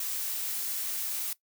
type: noise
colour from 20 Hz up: blue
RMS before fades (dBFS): -33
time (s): 0-1.33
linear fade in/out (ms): 2
effects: noise-tail reverb RT60 0.1 s tail -18 dB re dry